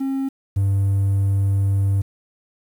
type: tone pair in turn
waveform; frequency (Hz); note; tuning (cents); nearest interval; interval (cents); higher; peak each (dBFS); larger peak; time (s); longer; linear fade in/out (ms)
triangle; 269.8 / 98.47; C#4 / G2; -47 / +8; octave + perfect fourth; 1745; first; -18 / -13; second; 0-0.29 / 0.56-2.02; second; 10
effects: tanh soft clip ceiling -9 dBFS + 8-bit